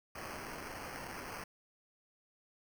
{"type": "noise with sample-and-hold", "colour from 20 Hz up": "violet", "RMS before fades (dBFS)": -45, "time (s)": [0.15, 1.44], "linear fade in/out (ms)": 5, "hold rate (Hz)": 3675, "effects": []}